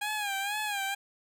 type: tone with vibrato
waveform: 15% pulse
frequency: 817 Hz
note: G#5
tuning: 29 cents flat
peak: -24 dBFS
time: 0.01-0.95 s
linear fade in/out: 10 ms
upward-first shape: sine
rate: 2.1 Hz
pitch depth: 83 cents each way
effects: none